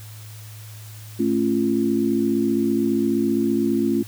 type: chord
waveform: sine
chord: A augmented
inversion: none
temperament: just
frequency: 220 / 275 / 343.8 Hz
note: A3 / C#4 / E#4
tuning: 0 / -14 / -27 cents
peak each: -22 dBFS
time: 1.19-4.03 s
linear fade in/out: 10 ms
effects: added 107 Hz sine -37 dBFS peak until 4.07 s + white hiss -45 dBFS RMS until 4.07 s